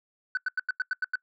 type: tone bursts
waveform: sine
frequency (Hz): 1508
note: F#6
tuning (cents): +32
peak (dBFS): -22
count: 8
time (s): 0.35-1.156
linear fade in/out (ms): 2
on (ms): 22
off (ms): 90
effects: noise-tail reverb RT60 0.1 s tail -24 dB re dry + tanh soft clip ceiling -23 dBFS